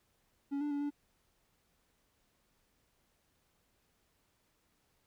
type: tone with pitch steps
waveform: triangle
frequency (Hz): 280.9 / 293.7 / 286.2 / 289.6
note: C#4 / D4 / D4 / D4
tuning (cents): +23 / 0 / -45 / -24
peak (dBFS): -31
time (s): 0.51-0.906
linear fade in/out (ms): 20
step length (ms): 99
effects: pink hiss -75 dBFS RMS until 5.06 s